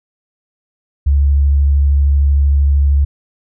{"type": "tone with vibrato", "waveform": "sine", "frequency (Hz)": 70.5, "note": "C#2", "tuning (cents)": 30, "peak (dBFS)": -8, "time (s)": [1.06, 3.05], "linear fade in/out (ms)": 10, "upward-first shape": "triangle", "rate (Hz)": 13, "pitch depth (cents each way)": 18, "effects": []}